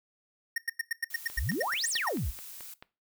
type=tone bursts; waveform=square; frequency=1844 Hz; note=A#6; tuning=19 cents flat; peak=-28 dBFS; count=14; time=0.56-2.089 s; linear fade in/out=5 ms; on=21 ms; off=95 ms
type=noise; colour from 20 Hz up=blue; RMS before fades=-45 dBFS; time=1.1-2.74 s; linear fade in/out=5 ms
type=click train; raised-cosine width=0.3 ms; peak=-29 dBFS; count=8; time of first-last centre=1.3-2.825 s; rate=4.59 Hz
type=exponential two-way sweep; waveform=sine; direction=up then down; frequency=42.36 to 9740 to 42.36 Hz; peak=-29 dBFS; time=1.37-2.31 s; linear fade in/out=10 ms; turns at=1.89 s
effects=noise-tail reverb RT60 0.3 s tail -19 dB re dry